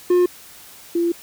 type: tone pair in turn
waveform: triangle / sine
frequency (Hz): 357.1 / 341.5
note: F4 / F4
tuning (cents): +39 / -39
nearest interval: minor second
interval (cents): 78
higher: first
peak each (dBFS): -10 / -16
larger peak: first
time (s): 0.1-0.26 / 0.95-1.12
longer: second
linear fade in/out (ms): 5
effects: white hiss -43 dBFS RMS until 1.22 s